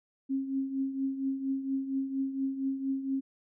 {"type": "tone with tremolo", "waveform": "sine", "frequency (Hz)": 269.4, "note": "C#4", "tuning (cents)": -49, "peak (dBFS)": -26, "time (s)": [0.29, 3.21], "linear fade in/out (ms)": 20, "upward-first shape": "triangle", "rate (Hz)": 4.3, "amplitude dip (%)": 70, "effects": []}